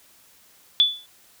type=tone with exponential decay; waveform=sine; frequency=3460 Hz; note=A7; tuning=30 cents flat; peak=-10 dBFS; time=0.8-1.06 s; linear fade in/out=0 ms; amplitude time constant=55 ms; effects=white hiss -55 dBFS RMS until 1.4 s